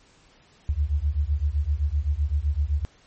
sine beating tone pair, 69.3 / 77.1 Hz, C#2 / D#2, 0 / -15 cents, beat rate 7.8 Hz, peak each -24 dBFS, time 0.69-2.85 s, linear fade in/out 0 ms, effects pink hiss -57 dBFS RMS until 3.06 s + MP3 32 kbps

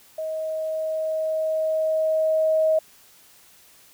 sine tone with level ramp, 632 Hz, D#5, 27 cents sharp, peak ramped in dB -26 to -16 dBFS, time 0.18-2.79 s, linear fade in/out 5 ms, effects white hiss -53 dBFS RMS until 3.93 s

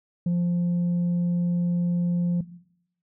sine tone, 174.61 Hz, F3, in tune, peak -18 dBFS, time 0.26-2.41 s, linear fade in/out 5 ms, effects noise-tail reverb RT60 0.7 s tail -17 dB re dry + tanh soft clip ceiling -20 dBFS

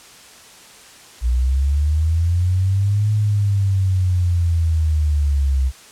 sine linear two-way sweep, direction up then down, 58.27 to 106.7 to 64.8 Hz, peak -14 dBFS, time 1.21-5.72 s, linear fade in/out 50 ms, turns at 3.12 s, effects white hiss -43 dBFS RMS until 5.91 s + low-pass 9000 Hz 12 dB/octave

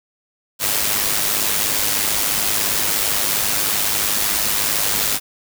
white noise with amplitude modulation, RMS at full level -17 dBFS, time 0.59-5.2 s, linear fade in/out 50 ms, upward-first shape sine, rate 103 Hz, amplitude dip 50%, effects none

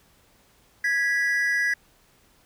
triangle tone pair together, 1658.2 / 1958 Hz, G#6 / B6, -3 / -15 cents, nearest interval minor third, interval 288 cents, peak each -22 dBFS, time 0.84-1.74 s, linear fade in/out 5 ms, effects pink hiss -60 dBFS RMS until 2.45 s

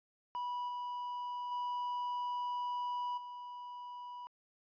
triangle tone with level steps, 980 Hz, B5, 14 cents flat, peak -34 / -36 / -33 / -42 dBFS, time 0.35-4.27 s, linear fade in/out 0 ms, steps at 0.68 / 1.51 / 3.17 s, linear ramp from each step 10 ms, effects resampled to 11025 Hz

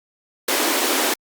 pink high-pass noise, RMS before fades -20 dBFS, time 0.48-1.14 s, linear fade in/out 5 ms, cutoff 240 Hz, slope 96 dB/octave, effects Opus 48 kbps

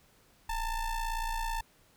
square ring-modulated tone, 440 Hz, A4, in tune, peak -29 dBFS, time 0.49-1.61 s, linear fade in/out 5 ms, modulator 469 Hz, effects pink hiss -64 dBFS RMS until 1.96 s

